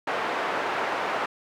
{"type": "band-pass noise", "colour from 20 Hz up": "pink", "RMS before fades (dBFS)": -28, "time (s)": [0.07, 1.26], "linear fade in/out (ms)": 5, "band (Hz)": [570, 1700], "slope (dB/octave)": 12, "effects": []}